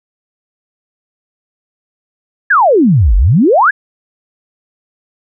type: exponential two-way sweep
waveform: sine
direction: down then up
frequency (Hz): 1760 to 43.34 to 1760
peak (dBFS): -5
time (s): 2.5-3.71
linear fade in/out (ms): 10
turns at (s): 3.16
effects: none